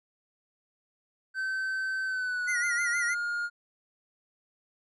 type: tone with pitch glide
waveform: triangle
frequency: 1540 to 1420.4 Hz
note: G6 to F6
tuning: -31 to +29 cents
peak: -27 dBFS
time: 1.34-3.5 s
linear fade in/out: 50 ms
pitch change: -140 cents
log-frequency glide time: 2.05-2.71 s
type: tone with vibrato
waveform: square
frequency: 1975.5 Hz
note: B6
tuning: in tune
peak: -29 dBFS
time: 2.47-3.15 s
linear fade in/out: 20 ms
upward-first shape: sine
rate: 6.4 Hz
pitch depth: 96 cents each way
effects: resampled to 24000 Hz